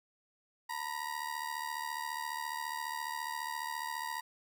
30% pulse ring-modulated tone, 950 Hz, A#5, 33 cents sharp, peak -31 dBFS, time 0.69-4.21 s, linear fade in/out 10 ms, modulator 37.3 Hz, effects none

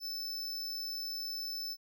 square tone, 5274 Hz, E8, in tune, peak -37 dBFS, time 0-1.77 s, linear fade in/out 50 ms, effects none

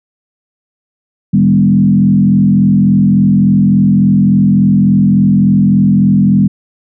sine tone with frequency modulation, 196 Hz, G3, in tune, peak -5 dBFS, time 1.33-6.48 s, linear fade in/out 10 ms, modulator 43.5 Hz, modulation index 1.1, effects none

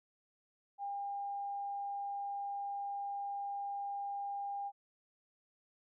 sine tone, 803 Hz, G5, 41 cents sharp, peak -37 dBFS, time 0.78-4.72 s, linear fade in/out 50 ms, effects none

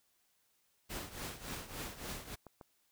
pink noise with tremolo, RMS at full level -41 dBFS, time 0.89-2.36 s, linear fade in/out 20 ms, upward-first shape triangle, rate 3.5 Hz, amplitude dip 80%
clicks, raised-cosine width 1 ms, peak -36 dBFS, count 5, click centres 1.709 / 2.015 / 2.053 / 2.467 / 2.612 s
effects white hiss -75 dBFS RMS until 2.91 s

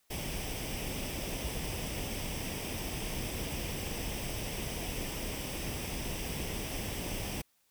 pink noise with comb filter, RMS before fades -37 dBFS, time 0.1-7.42 s, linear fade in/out 10 ms, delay 0.36 ms, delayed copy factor +0.6, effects white hiss -72 dBFS RMS until 7.7 s

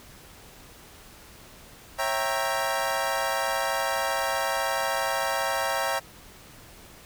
25% pulse chord, C# diminished seventh, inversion none, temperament equal with one note detuned, 546.7 / 659.3 / 784 / 932.3 Hz, C#5 / E5 / G5 / Bb5, -24 / 0 / 0 / 0 cents, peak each -27 dBFS, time 1.98-6 s, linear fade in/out 20 ms, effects pink hiss -49 dBFS RMS until 7.05 s

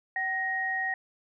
sine tone pair together, 763 / 1875.5 Hz, G5 / A#6, -47 / +10 cents, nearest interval octave + major third, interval 1557 cents, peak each -34 / -28 dBFS, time 0.16-0.94 s, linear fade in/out 2 ms, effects none

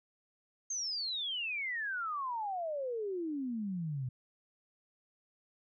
sine exponential sweep, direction down, 6470 to 122.4 Hz, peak -34 dBFS, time 0.7-4.09 s, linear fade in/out 5 ms, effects none

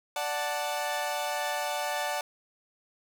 sawtooth chord, D major, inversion none, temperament equal, 587.3 / 740 / 880 Hz, D5 / F#5 / A5, 0 / 0 / 0 cents, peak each -30 dBFS, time 0.16-2.21 s, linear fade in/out 2 ms, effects none

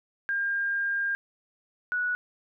sine tone pair in turn, 1606 / 1469.4 Hz, G6 / F#6, +41 / -12 cents, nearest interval major second, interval 153 cents, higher first, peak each -25 dBFS, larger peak neither, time 0.29-1.15 / 1.92-2.15 s, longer first, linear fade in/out 0 ms, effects none

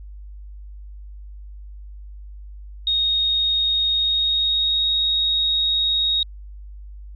sine tone with pitch glide, 3729 to 3761 Hz, A#7 to A#7, 0 to +15 cents, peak -17 dBFS, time 2.87-6.23 s, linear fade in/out 2 ms, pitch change +15 cents, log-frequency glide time 3.93-4.87 s, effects added 50 Hz sine -35 dBFS peak until 7.15 s

